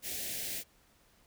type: band-stop noise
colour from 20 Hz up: white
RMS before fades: -38 dBFS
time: 0.02-0.64 s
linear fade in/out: 50 ms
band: 740 to 1700 Hz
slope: 48 dB/octave
effects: pink hiss -66 dBFS RMS until 1.26 s